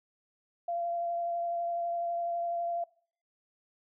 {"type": "tone with vibrato", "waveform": "sine", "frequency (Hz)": 687, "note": "F5", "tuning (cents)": -29, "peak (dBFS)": -30, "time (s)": [0.68, 2.84], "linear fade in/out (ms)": 5, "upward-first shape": "triangle", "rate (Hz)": 12, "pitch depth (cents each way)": 15, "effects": ["noise-tail reverb RT60 0.5 s tail -22 dB re dry"]}